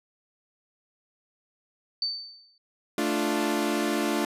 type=tone with exponential decay; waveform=sine; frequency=4557 Hz; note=C#8; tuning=47 cents sharp; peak=-23 dBFS; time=2.02-2.58 s; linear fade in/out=2 ms; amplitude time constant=120 ms
type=chord; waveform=sawtooth; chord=D minor; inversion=second; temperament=equal; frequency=220 / 293.7 / 349.2 Hz; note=A3 / D4 / F4; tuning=0 / 0 / 0 cents; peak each=-26 / -24 / -25 dBFS; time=2.98-4.25 s; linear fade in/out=2 ms
effects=resampled to 32000 Hz